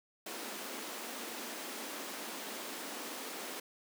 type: high-pass noise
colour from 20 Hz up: pink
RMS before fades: -43 dBFS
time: 0.26-3.6 s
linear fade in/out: 5 ms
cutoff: 220 Hz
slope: 48 dB/octave
effects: none